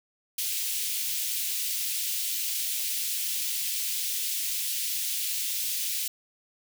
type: high-pass noise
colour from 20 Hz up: white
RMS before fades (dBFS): -30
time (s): 0.38-6.08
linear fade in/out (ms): 5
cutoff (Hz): 2500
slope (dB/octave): 24
effects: none